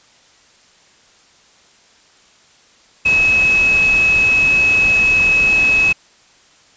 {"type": "tone in noise", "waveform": "sine", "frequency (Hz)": 2570, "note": "E7", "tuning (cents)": -45, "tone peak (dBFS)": -10, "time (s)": [3.05, 5.93], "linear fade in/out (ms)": 10, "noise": "pink", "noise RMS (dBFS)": -26, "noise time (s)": [3.05, 5.93], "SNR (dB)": 13, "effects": ["white hiss -50 dBFS RMS until 6.76 s", "resampled to 16000 Hz"]}